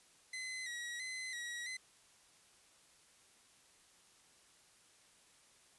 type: tone with vibrato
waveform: sawtooth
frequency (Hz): 1975.5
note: B6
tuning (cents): 0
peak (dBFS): -38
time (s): 0.33-1.77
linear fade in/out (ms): 5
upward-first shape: square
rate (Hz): 1.5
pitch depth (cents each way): 55
effects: white hiss -66 dBFS RMS until 5.78 s + resampled to 24000 Hz